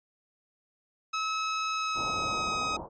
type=tone with pitch glide; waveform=sawtooth; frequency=1289 to 1263.9 Hz; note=E6 to D#6; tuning=-39 to +27 cents; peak=-25 dBFS; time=1.13-2.77 s; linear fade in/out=10 ms; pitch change=-34 cents; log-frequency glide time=1.73-2.59 s
type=low-pass noise; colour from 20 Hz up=white; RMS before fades=-39 dBFS; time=1.94-2.89 s; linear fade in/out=50 ms; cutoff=1000 Hz; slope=48 dB/octave
effects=resampled to 16000 Hz